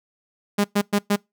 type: tone bursts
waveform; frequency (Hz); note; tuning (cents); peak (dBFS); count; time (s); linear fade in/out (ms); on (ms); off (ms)
sawtooth; 204; G#3; -31; -13; 4; 0.58-1.162; 10; 63; 110
effects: noise-tail reverb RT60 0.2 s tail -25 dB re dry